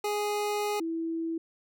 25% pulse / sine tone pair in turn, 415.3 / 328.5 Hz, G#4 / E4, 0 / -6 cents, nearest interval major third, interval 406 cents, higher first, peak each -24 / -29 dBFS, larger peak first, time 0.04-0.8 / 0.8-1.38 s, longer first, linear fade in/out 5 ms, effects none

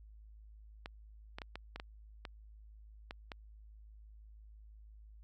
clicks, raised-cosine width 0.3 ms, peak -27 dBFS, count 9, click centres 0.859 / 1.385 / 1.418 / 1.556 / 1.76 / 1.799 / 2.252 / 3.109 / 3.318 s, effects added 53 Hz sine -53 dBFS peak until 5.23 s

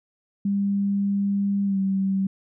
sine tone with pitch glide, 199.7 to 193.23 Hz, G3 to G3, +32 to -25 cents, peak -20 dBFS, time 0.45-2.27 s, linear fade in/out 5 ms, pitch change -57 cents, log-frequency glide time 1.65-1.78 s, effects none

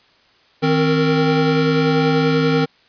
square tone cluster, 157.7 / 263.3 / 462.8 Hz, D#3 / C4 / A#4, +24 / +11 / -13 cents, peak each -19 dBFS, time 0.62-2.66 s, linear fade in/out 20 ms, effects white hiss -54 dBFS RMS until 2.88 s + resampled to 11025 Hz

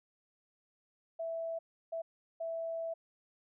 sine tone bursts at uneven times, 659.3 Hz, E5, in tune, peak -35 dBFS, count 3, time 1.19-1.59 / 1.92-2.02 / 2.4-2.94 s, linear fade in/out 10 ms, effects none

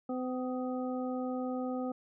harmonic tone with a mistuned harmonic, 254.6 Hz, C4, 47 cents flat, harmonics 1 / 2 / 3 / 5, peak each -34 / -38 / -42 / -47 dBFS, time 0.09-1.92 s, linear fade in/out 5 ms, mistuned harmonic 5, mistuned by -33 cents, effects none

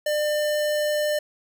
square tone, 599 Hz, D5, 34 cents sharp, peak -22 dBFS, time 0.06-1.19 s, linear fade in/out 5 ms, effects none

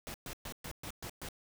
pink noise bursts, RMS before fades -43 dBFS, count 7, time 0.07-1.287 s, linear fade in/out 0 ms, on 71 ms, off 120 ms, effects none

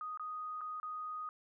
sine tone with dropouts, 1244.5 Hz, D#6, in tune, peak -39 dBFS, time 0.01-1.29 s, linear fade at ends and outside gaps 1 ms, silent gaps 0.174-0.196 / 0.609-0.614 / 0.8-0.83 s, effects none

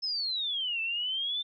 sine exponential two-way sweep, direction down then up, 5274 to 2637 to 3590 Hz, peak -29 dBFS, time 0.02-1.43 s, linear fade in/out 20 ms, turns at 0.81 s, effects none

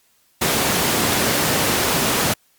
pink high-pass noise, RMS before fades -19 dBFS, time 0.41-2.34 s, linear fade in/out 10 ms, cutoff 140 Hz, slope 12 dB/octave, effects white hiss -60 dBFS RMS until 2.58 s + Opus 48 kbps

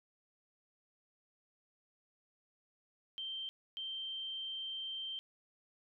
sine tone bursts at uneven times, 3136 Hz, G7, in tune, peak -39 dBFS, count 2, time 3.18-3.49 / 3.77-5.19 s, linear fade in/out 0 ms, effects none

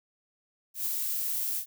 violet noise with ADSR envelope, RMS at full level -29 dBFS, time 0.74-1.66 s, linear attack 120 ms, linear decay 5 ms, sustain -2 dB, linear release 85 ms, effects none

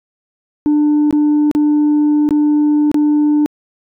sine tone with dropouts, 297.6 Hz, D4, 23 cents sharp, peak -7 dBFS, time 0.66-3.46 s, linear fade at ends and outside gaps 0 ms, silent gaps 1.109-1.127 / 1.513-1.55 / 2.29-2.308 / 2.915-2.944 s, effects tanh soft clip ceiling -8 dBFS

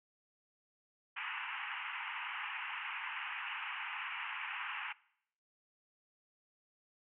white band-pass noise, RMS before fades -42 dBFS, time 1.16-4.93 s, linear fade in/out 10 ms, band 820 to 2900 Hz, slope 96 dB/octave, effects noise-tail reverb RT60 0.7 s tail -22 dB re dry

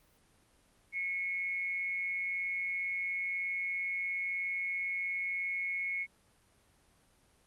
sine tone with amplitude modulation, 2189 Hz, C#7, 22 cents flat, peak -30 dBFS, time 0.92-6.07 s, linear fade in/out 50 ms, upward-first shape sine, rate 183 Hz, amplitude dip 50%, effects pink hiss -67 dBFS RMS until 7.46 s + Opus 32 kbps

